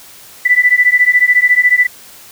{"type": "beating tone pair", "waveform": "sine", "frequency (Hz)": [1975.5, 1989.5], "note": ["B6", "B6"], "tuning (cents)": [0, 12], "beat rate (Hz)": 14, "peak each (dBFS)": -10, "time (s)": [0.45, 1.87], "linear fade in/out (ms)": 10, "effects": ["white hiss -38 dBFS RMS until 2.31 s"]}